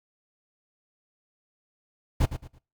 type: noise with echo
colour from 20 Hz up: brown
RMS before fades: -21 dBFS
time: 2.2-2.26 s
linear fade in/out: 10 ms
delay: 110 ms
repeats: 3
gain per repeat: -11 dB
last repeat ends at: 2.59 s
effects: noise-tail reverb RT60 0.3 s tail -21 dB re dry